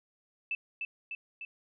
sine tone with echo, 2637 Hz, E7, in tune, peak -30 dBFS, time 0.51-0.55 s, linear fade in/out 2 ms, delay 300 ms, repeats 3, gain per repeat -3 dB, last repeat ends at 1.45 s, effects none

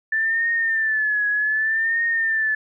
sine tone with vibrato, 1760 Hz, A6, in tune, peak -18 dBFS, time 0.12-2.55 s, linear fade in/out 5 ms, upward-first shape triangle, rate 0.65 Hz, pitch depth 93 cents each way, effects none

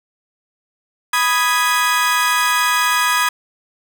30% pulse chord, G# minor, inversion first, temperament equal, 987.8 / 1244.5 / 1661.2 Hz, B5 / D#6 / G#6, 0 / 0 / 0 cents, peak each -16 dBFS, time 1.13-3.29 s, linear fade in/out 5 ms, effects none

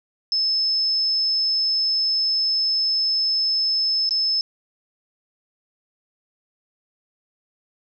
sine tone with dropouts, 5230 Hz, E8, 15 cents flat, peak -18 dBFS, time 0.32-4.41 s, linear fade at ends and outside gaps 1 ms, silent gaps 4.092-4.108 s, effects none

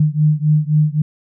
sine beating tone pair, 150.5 / 154.3 Hz, D3 / D#3, +43 / -14 cents, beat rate 3.8 Hz, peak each -14 / -15 dBFS, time 0-1.02 s, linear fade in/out 5 ms, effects none

